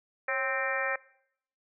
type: harmonic tone with a mistuned harmonic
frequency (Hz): 261.6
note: C4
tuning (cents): 0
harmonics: 2 / 3 / 4 / 5 / 6 / 7 / 8 / 9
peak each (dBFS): -33 / -39 / -41 / -36 / -37 / -32 / -41 / -37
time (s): 0.28-0.96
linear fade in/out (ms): 5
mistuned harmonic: 2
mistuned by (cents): +66
effects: noise-tail reverb RT60 0.7 s tail -21 dB re dry